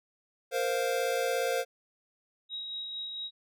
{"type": "chord", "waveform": "square", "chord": "Bb suspended second", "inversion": "none", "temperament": "equal", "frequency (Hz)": [466.2, 523.3, 698.5], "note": ["Bb4", "C5", "F5"], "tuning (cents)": [0, 0, 0], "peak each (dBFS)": [-33, -31, -35], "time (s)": [0.51, 1.65], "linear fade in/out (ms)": 50}
{"type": "tone with tremolo", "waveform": "sine", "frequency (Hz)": 3813, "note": "A#7", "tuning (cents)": 38, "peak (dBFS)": -34, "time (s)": [2.49, 3.31], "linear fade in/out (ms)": 50, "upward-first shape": "sine", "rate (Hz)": 4.4, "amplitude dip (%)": 30}
{"effects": []}